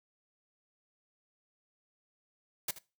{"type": "noise with echo", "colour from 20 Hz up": "white", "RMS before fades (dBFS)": -33, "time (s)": [2.68, 2.71], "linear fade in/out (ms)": 5, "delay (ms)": 78, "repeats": 1, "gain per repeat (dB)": -15, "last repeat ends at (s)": 2.788, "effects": ["noise-tail reverb RT60 0.3 s tail -20 dB re dry"]}